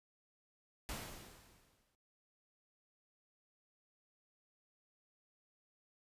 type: noise with exponential decay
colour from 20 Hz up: pink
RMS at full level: -42 dBFS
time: 0.89-1.95 s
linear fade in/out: 0 ms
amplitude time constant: 230 ms
effects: noise-tail reverb RT60 0.3 s tail -21 dB re dry + resampled to 32000 Hz